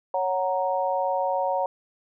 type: chord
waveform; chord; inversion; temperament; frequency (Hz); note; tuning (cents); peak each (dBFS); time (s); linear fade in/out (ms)
sine; F# major; second; equal; 554.4 / 740 / 932.3; C#5 / F#5 / A#5; 0 / 0 / 0; -26 / -27 / -27; 0.14-1.66; 2
effects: none